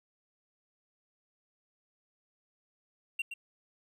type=tone with echo; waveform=triangle; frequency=2752 Hz; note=F7; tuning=26 cents flat; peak=-28 dBFS; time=3.19-3.22 s; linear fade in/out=5 ms; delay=120 ms; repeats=1; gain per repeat=-8 dB; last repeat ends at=3.34 s; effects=none